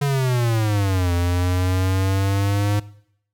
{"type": "exponential two-way sweep", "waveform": "square", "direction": "down then up", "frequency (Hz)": [144.1, 86.6, 103.7], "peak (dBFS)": -18, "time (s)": [0.01, 2.8], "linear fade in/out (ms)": 10, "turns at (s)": 1.13, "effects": ["noise-tail reverb RT60 0.7 s tail -20 dB re dry"]}